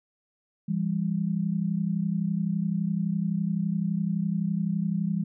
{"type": "tone pair together", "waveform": "sine", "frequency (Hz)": [168.18, 200], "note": ["E3", "G3"], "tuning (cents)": [35, 35], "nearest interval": "minor third", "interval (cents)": 300, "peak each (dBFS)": -27, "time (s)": [0.68, 5.24], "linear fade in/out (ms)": 10, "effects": []}